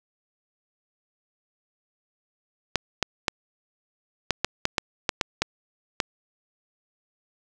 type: clicks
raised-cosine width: 0.2 ms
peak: -4 dBFS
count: 11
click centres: 2.757 / 3.027 / 3.282 / 4.307 / 4.446 / 4.654 / 4.782 / 5.092 / 5.212 / 5.42 / 6.002 s
effects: none